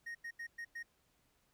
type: tone bursts at uneven times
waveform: triangle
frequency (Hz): 1864.7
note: A#6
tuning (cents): 0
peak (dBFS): -40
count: 5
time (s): 0.06-0.15 / 0.24-0.31 / 0.39-0.47 / 0.58-0.65 / 0.75-0.83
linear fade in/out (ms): 10
effects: pink hiss -75 dBFS RMS until 1.53 s